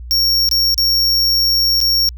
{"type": "tone with dropouts", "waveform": "square", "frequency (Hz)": 5520, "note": "F8", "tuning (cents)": -21, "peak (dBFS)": -12, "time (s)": [0.11, 2.09], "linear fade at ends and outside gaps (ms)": 0, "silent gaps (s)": [[0.49, 0.513], [0.743, 0.779], [1.804, 1.813]], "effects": ["added 60 Hz sine -28 dBFS peak until 2.17 s"]}